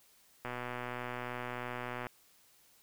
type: click train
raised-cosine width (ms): 0.5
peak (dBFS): -24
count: 200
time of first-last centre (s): 0.45-2.068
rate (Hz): 123
effects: white hiss -65 dBFS RMS until 2.82 s